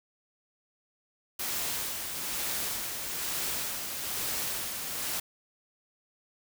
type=noise with tremolo; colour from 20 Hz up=white; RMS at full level=-32 dBFS; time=1.39-5.2 s; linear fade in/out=5 ms; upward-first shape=sine; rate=1.1 Hz; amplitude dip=40%; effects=none